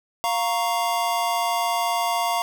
square chord, Bb minor, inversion second, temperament equal, 698.5 / 932.3 / 1108.7 Hz, F5 / Bb5 / Db6, 0 / 0 / 0 cents, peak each -25 / -26 / -29 dBFS, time 0.24-2.42 s, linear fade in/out 0 ms, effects none

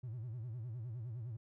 triangle tone with vibrato, 117 Hz, A#2, 7 cents sharp, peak -38 dBFS, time 0.03-1.37 s, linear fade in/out 10 ms, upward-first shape sine, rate 9.8 Hz, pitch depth 160 cents each way, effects tanh soft clip ceiling -36 dBFS

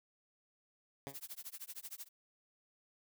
blue noise with tremolo, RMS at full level -45 dBFS, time 1.07-2.09 s, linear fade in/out 50 ms, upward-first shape sine, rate 13 Hz, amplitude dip 100%
10% pulse tone with exponential decay, 138.59 Hz, C#3, in tune, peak -32 dBFS, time 1.07-1.2 s, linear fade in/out 0 ms, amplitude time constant 27 ms
effects none

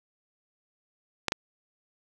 clicks, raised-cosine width 0.2 ms, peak -8 dBFS, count 2, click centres 1.283 / 1.321 s, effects none

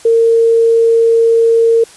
sine tone, 458.1 Hz, A#4, 30 cents flat, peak -6 dBFS, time 0.05-1.84 s, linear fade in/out 5 ms, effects white hiss -39 dBFS RMS until 1.96 s + resampled to 24000 Hz

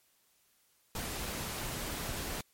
pink noise, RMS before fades -38 dBFS, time 0.95-2.41 s, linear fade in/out 2 ms, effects white hiss -70 dBFS RMS until 2.53 s + MP3 64 kbps

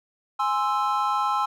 triangle chord, Ab augmented, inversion none, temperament equal, 830.6 / 1046.5 / 1318.5 Hz, Ab5 / C6 / E6, 0 / 0 / 0 cents, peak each -24 dBFS, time 0.39-1.46 s, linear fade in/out 10 ms, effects none

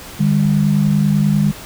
sine tone pair together, 152 / 202.1 Hz, D#3 / G#3, -40 / -47 cents, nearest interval perfect fourth, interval 493 cents, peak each -14 dBFS, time 0.19-1.52 s, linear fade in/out 20 ms, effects pink hiss -34 dBFS RMS until 1.65 s

